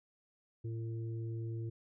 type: harmonic tone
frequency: 113.7 Hz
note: A#2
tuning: 43 cents flat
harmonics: 1 / 3 / 4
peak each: -37 / -46 / -56 dBFS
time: 0.64-1.7 s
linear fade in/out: 10 ms
effects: none